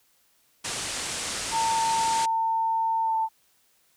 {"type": "low-pass noise", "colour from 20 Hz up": "white", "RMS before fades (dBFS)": -32, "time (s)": [0.64, 2.26], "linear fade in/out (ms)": 10, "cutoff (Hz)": 9400, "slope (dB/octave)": 48}
{"type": "tone with pitch glide", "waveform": "sine", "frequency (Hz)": [900, 889.7], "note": ["A5", "A5"], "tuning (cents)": [39, 19], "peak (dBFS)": -22, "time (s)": [1.51, 3.29], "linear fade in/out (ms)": 50, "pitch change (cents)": -20, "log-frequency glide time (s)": [3.03, 3.16]}
{"effects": ["white hiss -65 dBFS RMS until 3.96 s"]}